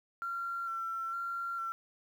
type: tone with vibrato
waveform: sine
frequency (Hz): 1362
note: F6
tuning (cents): -44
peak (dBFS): -34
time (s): 0.22-1.72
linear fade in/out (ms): 0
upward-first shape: square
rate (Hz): 1.1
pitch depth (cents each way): 17
effects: 10-bit